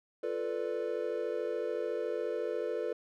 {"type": "chord", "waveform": "triangle", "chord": "B half-diminished seventh", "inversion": "second", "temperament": "equal", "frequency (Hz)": [349.2, 440, 493.9, 587.3], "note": ["F4", "A4", "B4", "D5"], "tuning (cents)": [0, 0, 0, 0], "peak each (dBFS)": [-38, -34, -34, -38], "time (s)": [0.23, 2.93], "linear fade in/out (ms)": 5, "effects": []}